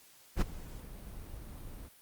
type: noise with ADSR envelope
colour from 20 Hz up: brown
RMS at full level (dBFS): -24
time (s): 0.36-1.89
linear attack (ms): 57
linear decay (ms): 10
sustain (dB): -21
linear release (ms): 20
effects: white hiss -60 dBFS RMS until 2.01 s + Opus 48 kbps